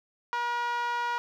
5% pulse tone with band-pass filter, 478.7 Hz, A#4, 46 cents sharp, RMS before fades -30 dBFS, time 0.33-1.18 s, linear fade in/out 0 ms, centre 1100 Hz, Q 8.8, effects none

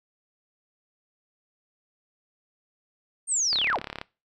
sine linear sweep, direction down, 8870 to 73.42 Hz, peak -22 dBFS, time 3.27-3.8 s, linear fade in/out 50 ms
click train, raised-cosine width 0.3 ms, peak -17 dBFS, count 18, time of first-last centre 3.53-4.014 s, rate 35.1 Hz
effects noise-tail reverb RT60 0.3 s tail -22 dB re dry

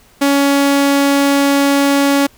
sawtooth tone, 280.3 Hz, C#4, 19 cents sharp, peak -6 dBFS, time 0.21-2.27 s, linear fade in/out 10 ms, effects pink hiss -48 dBFS RMS until 2.37 s

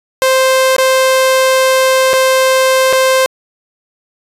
sawtooth tone with dropouts, 523.3 Hz, C5, in tune, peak -4 dBFS, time 0.22-3.26 s, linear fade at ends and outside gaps 0 ms, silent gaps 0.764-0.783 / 2.132-2.136 / 2.927-2.931 s, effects resampled to 32000 Hz

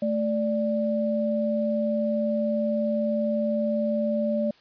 sine tone pair together, 220 / 587.3 Hz, A3 / D5, 0 / 0 cents, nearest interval octave + perfect fourth, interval 1700 cents, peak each -25 dBFS, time 0.02-4.51 s, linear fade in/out 5 ms, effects white hiss -57 dBFS RMS until 4.6 s + resampled to 11025 Hz

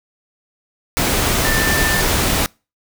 sine tone in noise, 1781 Hz, A6, 21 cents sharp, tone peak -19 dBFS, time 1.45-2.01 s, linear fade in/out 0 ms, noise pink, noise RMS -17 dBFS, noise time 0.97-2.46 s, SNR -5 dB, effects noise-tail reverb RT60 0.3 s tail -26 dB re dry

